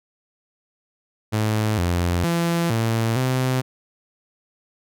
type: tone with pitch steps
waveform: sawtooth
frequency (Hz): 108.1 / 87.3 / 169.4 / 113.5 / 129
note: A2 / F2 / E3 / A#2 / C3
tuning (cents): -30 / 0 / +48 / -46 / -24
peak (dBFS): -15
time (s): 1.32-3.62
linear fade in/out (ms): 20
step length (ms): 460
effects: none